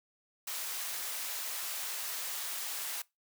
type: high-pass noise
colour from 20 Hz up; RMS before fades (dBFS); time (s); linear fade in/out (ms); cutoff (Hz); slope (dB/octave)
white; -38; 0.47-3.02; 5; 670; 12
effects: noise-tail reverb RT60 0.2 s tail -22 dB re dry